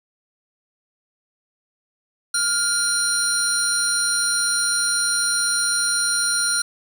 sine tone cluster, 1415 / 4128 / 5680 / 9540 Hz, F6 / C8 / F8 / D9, +22 / -24 / +28 / +26 cents, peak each -23 / -23 / -26 / -20 dBFS, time 2.34-6.62 s, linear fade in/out 5 ms, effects tanh soft clip ceiling -13 dBFS + 7-bit

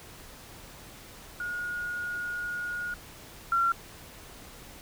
sine tone pair in turn, 1440 / 1369 Hz, F#6 / F6, -47 / -35 cents, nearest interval minor second, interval 88 cents, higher first, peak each -31 / -22 dBFS, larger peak second, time 1.4-2.94 / 3.52-3.72 s, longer first, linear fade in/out 2 ms, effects pink hiss -48 dBFS RMS until 4.81 s

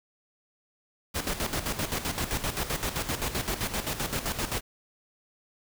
pink noise with tremolo, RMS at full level -29 dBFS, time 1.14-4.61 s, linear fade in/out 20 ms, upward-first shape square, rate 7.7 Hz, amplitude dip 65%, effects none

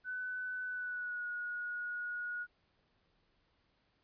sine tone with pitch glide, 1502 to 1450 Hz, F#6 to F#6, +26 to -35 cents, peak -37 dBFS, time 0.04-2.47 s, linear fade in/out 50 ms, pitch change -61 cents, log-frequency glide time 0.66-1.27 s, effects pink hiss -75 dBFS RMS until 4.03 s + resampled to 11025 Hz

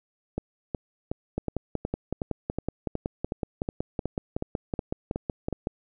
two click trains, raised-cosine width 2 ms, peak -15 / -14 dBFS, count 15 / 24, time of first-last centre 0.38-5.527 / 1.38-5.671 s, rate 2.72 / 5.36 Hz, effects none

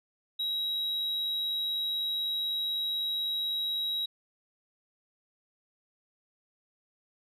sine tone, 3848 Hz, B7, 46 cents flat, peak -26 dBFS, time 0.39-4.06 s, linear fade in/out 10 ms, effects tanh soft clip ceiling -28 dBFS

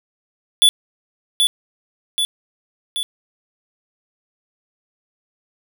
square tone with echo, 3449 Hz, A7, 35 cents flat, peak -9 dBFS, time 0.62-0.69 s, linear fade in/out 0 ms, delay 780 ms, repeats 3, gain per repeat -4 dB, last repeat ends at 3.03 s, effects none

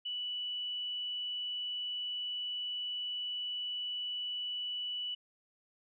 sine tone, 2960 Hz, F#7, in tune, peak -35 dBFS, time 0.05-5.15 s, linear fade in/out 10 ms, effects none

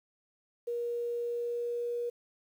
sine tone with pitch glide, 475 to 478 Hz, A#4 to A#4, +33 to +43 cents, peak -31 dBFS, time 0.67-2.1 s, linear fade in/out 10 ms, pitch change +10 cents, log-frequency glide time 1.2-1.98 s, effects 10-bit

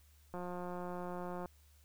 click train, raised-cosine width 1 ms, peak -30 dBFS, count 200, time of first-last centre 0.34-1.458 s, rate 178 Hz, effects added 73 Hz sine -62 dBFS peak until 1.84 s + white hiss -70 dBFS RMS until 1.84 s

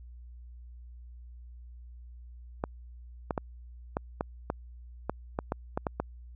clicks, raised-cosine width 1 ms, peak -15 dBFS, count 12, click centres 2.639 / 3.308 / 3.378 / 3.969 / 4.209 / 4.501 / 5.096 / 5.389 / 5.521 / 5.775 / 5.868 / 6 s, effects added 60 Hz sine -45 dBFS peak until 6.35 s

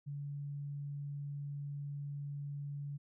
sine tone, 143.1 Hz, D3, 45 cents flat, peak -39 dBFS, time 0.06-2.98 s, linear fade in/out 20 ms, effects none

